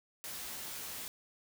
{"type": "noise with comb filter", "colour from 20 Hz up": "white", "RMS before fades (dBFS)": -43, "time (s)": [0.24, 1.08], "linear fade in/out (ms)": 0, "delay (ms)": 16, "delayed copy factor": 0.55, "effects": []}